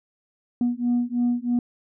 sine beating tone pair, 240.6 / 243.7 Hz, B3 / B3, -45 / -23 cents, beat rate 3.1 Hz, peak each -22 dBFS, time 0.61-1.59 s, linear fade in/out 2 ms, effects tanh soft clip ceiling -16 dBFS

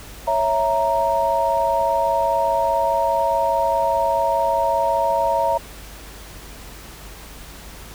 sine chord, A# diminished, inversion first, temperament equal, 554.4 / 659.3 / 932.3 Hz, C#5 / E5 / A#5, 0 / 0 / 0 cents, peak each -23 / -21 / -19 dBFS, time 0.27-5.58 s, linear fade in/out 10 ms, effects added 50 Hz sine -41 dBFS peak until 7.94 s + pink hiss -40 dBFS RMS until 7.94 s

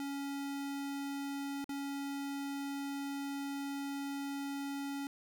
square tone with dropouts, 279.5 Hz, C#4, 14 cents sharp, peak -38 dBFS, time 0-5.07 s, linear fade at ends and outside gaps 1 ms, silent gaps 1.643-1.692 s, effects none

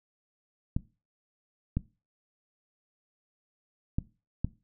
clicks, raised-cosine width 5 ms, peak -15 dBFS, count 4, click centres 0.765 / 1.77 / 3.985 / 4.446 s, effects noise-tail reverb RT60 0.3 s tail -19 dB re dry

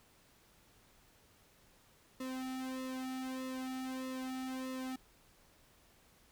sawtooth tone with flanger, 259.5 Hz, C4, 14 cents flat, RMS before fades -41 dBFS, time 2.2-4.96 s, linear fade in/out 5 ms, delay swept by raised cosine 1.3 to 2 ms, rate 1.6 Hz, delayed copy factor -0.95, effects pink hiss -66 dBFS RMS until 6.31 s

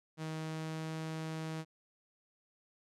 sawtooth tone with pitch glide, 158.1 to 159.29 Hz, D#3 to D#3, +28 to +41 cents, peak -34 dBFS, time 0.17-1.65 s, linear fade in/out 50 ms, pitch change +13 cents, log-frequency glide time 0.36-0.96 s, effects low-pass 9000 Hz 12 dB/octave

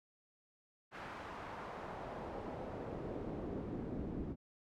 brown noise with band-pass filter sweep, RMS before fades -44 dBFS, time 0.91-4.36 s, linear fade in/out 50 ms, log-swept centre 1500 to 230 Hz, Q 1.1, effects none

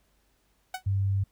sawtooth tone with exponential decay, 747 Hz, F#5, 16 cents sharp, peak -25 dBFS, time 0.74-0.83 s, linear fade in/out 5 ms, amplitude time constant 19 ms
sine tone, 98 Hz, G2, in tune, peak -23 dBFS, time 0.86-1.24 s, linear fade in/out 10 ms
effects added 50 Hz sine -70 dBFS peak until 1.31 s + pink hiss -70 dBFS RMS until 1.31 s

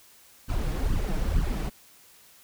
brown noise with flanger, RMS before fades -26 dBFS, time 0.48-1.7 s, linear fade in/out 20 ms, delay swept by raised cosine 0.64 to 6.54 ms, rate 2.2 Hz, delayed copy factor +0.8, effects white hiss -55 dBFS RMS until 2.43 s

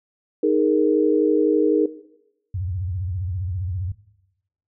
sine chord, D# suspended fourth, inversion none, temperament just, 311.1 / 414.8 / 466.7 Hz, D#4 / G#4 / A#4, 0 / -2 / +2 cents, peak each -20 dBFS, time 0.43-1.86 s, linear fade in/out 5 ms
sine tone with vibrato, 91 Hz, F#2, 28 cents flat, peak -23 dBFS, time 2.54-3.92 s, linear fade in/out 5 ms, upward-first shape sine, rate 15 Hz, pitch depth 170 cents each way
effects noise-tail reverb RT60 0.9 s tail -17 dB re dry

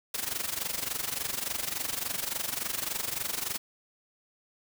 white noise with amplitude modulation, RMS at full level -30 dBFS, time 0.14-3.58 s, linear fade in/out 5 ms, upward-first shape sine, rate 23.5 Hz, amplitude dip 80%, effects none

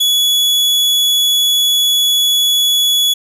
40% pulse tone, 3393 Hz, G#7, 36 cents sharp, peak -9 dBFS, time 0-3.14 s, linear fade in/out 10 ms, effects none

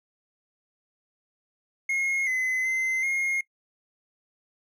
triangle tone with pitch steps, 2155 / 2035 / 2064 / 2143 Hz, C#7 / C7 / C7 / C7, -49 / -49 / -24 / +41 cents, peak -22 dBFS, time 1.89-3.41 s, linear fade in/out 5 ms, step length 380 ms, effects noise-tail reverb RT60 0.1 s tail -21 dB re dry

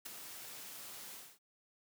white noise with ADSR envelope, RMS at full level -41 dBFS, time 0.05-1.39 s, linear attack 14 ms, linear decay 6 ms, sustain -8 dB, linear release 260 ms, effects high-pass 100 Hz 12 dB/octave

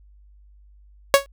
sawtooth tone with exponential decay, 555 Hz, C#5, 2 cents sharp, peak -3 dBFS, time 1.14-1.26 s, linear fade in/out 0 ms, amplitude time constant 25 ms, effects added 50 Hz sine -48 dBFS peak until 1.32 s

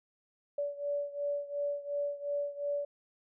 sine beating tone pair, 574 / 576.8 Hz, D5 / D5, -40 / -31 cents, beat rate 2.8 Hz, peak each -34 / -37 dBFS, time 0.58-2.85 s, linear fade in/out 5 ms, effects none

